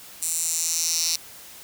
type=tone with high-pass filter sweep; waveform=10% pulse; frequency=164.81 Hz; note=E3; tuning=in tune; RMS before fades=-25 dBFS; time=0.22-1.16 s; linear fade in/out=2 ms; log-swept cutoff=8300 to 5100 Hz; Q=3.3; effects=white hiss -44 dBFS RMS until 1.63 s